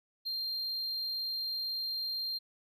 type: tone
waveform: triangle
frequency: 4186 Hz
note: C8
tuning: in tune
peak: -32 dBFS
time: 0.25-2.39 s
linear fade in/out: 20 ms
effects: none